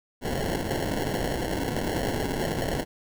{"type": "noise with sample-and-hold", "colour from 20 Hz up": "white", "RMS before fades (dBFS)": -28, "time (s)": [0.21, 2.85], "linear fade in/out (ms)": 50, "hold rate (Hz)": 1225, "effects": []}